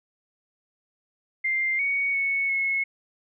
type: tone with pitch steps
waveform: sine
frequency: 2098 / 2234 / 2211 / 2183 Hz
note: C7 / C#7 / C#7 / C#7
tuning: +4 / +13 / -5 / -27 cents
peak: -22 dBFS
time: 1.44-2.84 s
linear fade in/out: 10 ms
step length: 350 ms
effects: none